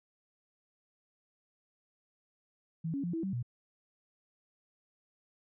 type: tone with pitch steps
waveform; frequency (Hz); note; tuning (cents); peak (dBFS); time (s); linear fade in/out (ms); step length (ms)
sine; 163 / 278.1 / 174.1 / 328 / 192.7 / 121.2; E3 / C#4 / F3 / E4 / G3 / B2; -19 / +6 / -5 / -9 / -29 / -32; -32; 2.84-3.428; 10; 98
effects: none